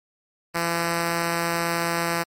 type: tone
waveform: 5% pulse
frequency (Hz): 169.2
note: E3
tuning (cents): +45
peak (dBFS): -11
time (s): 0.54-2.24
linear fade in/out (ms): 20
effects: MP3 64 kbps